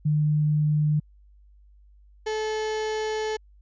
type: tone pair in turn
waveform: sine / 35% pulse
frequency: 150.8 / 433.2 Hz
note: D3 / A4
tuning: +46 / -27 cents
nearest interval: octave + tritone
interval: 1827 cents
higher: second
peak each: -19 / -24 dBFS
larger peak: first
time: 0.05-1 / 2.26-3.37 s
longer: second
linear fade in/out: 10 ms
effects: added 50 Hz sine -51 dBFS peak until 3.61 s + resampled to 16000 Hz